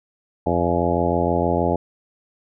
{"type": "harmonic tone with a mistuned harmonic", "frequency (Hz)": 86.4, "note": "F2", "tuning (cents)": -18, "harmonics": [1, 2, 3, 4, 5, 6, 7, 8, 10], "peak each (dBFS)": [-26, -26, -26, -26, -26, -26, -26, -26, -26], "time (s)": [0.46, 1.76], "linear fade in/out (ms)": 5, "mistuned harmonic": 10, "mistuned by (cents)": -46, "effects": []}